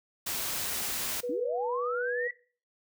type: noise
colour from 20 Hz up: white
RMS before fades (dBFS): -33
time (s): 0.26-1.21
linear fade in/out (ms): 10
type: tone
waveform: sine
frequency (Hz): 488.6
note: B4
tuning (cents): -19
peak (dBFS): -30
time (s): 1.23-2.28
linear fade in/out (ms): 10
type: linear sweep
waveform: sine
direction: up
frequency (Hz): 259.5 to 1975.5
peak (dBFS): -32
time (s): 1.29-2.31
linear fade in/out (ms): 5
effects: noise-tail reverb RT60 0.4 s tail -19 dB re dry